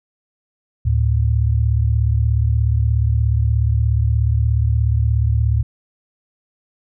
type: tone pair together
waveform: sine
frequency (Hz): 73.9 / 110.72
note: D2 / A2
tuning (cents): +11 / +11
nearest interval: perfect fifth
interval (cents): 700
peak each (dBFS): -16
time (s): 0.85-5.63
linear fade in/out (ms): 10
effects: none